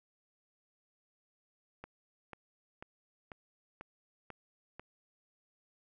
click train, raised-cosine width 0.5 ms, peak -30 dBFS, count 7, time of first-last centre 1.84-4.796 s, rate 2.03 Hz, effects none

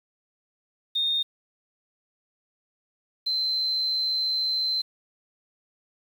sine tone pair in turn, 3674 / 4087 Hz, A#7 / C8, -26 / -41 cents, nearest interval major second, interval 185 cents, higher second, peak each -22 / -23 dBFS, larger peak first, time 0.95-1.23 / 3.26-4.82 s, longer second, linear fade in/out 10 ms, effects 8-bit

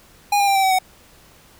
square tone with pitch steps, 818 / 803.5 / 789.2 / 775.2 / 761.5 / 747.9 Hz, G#5 / G5 / G5 / G5 / F#5 / F#5, -26 / +43 / +11 / -20 / +50 / +18 cents, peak -15 dBFS, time 0.32-0.788 s, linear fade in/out 5 ms, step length 78 ms, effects pink hiss -50 dBFS RMS until 1.59 s

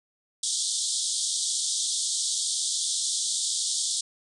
white band-pass noise, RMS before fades -28 dBFS, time 0.43-4.01 s, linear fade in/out 5 ms, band 3300 to 9300 Hz, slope 96 dB/octave, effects none

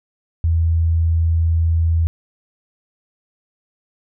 sine tone, 82.41 Hz, E2, in tune, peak -13 dBFS, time 0.44-2.07 s, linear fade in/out 0 ms, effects none

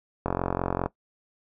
click train, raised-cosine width 1 ms, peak -11 dBFS, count 28, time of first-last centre 0.26-0.86 s, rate 45 Hz, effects noise-tail reverb RT60 0.1 s tail -18 dB re dry

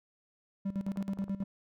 triangle tone with tremolo, 196 Hz, G3, in tune, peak -28 dBFS, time 0.65-1.44 s, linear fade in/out 10 ms, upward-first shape square, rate 9.3 Hz, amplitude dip 80%
clicks, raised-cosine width 1 ms, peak -36 dBFS, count 8, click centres 0.884 / 0.96 / 1.008 / 1.092 / 1.174 / 1.22 / 1.282 / 1.425 s
effects none

